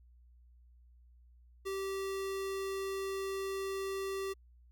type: tone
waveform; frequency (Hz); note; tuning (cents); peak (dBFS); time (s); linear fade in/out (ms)
square; 388.2; G4; -17; -36; 1.65-4.34; 20
effects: added 60 Hz sine -58 dBFS peak until 4.71 s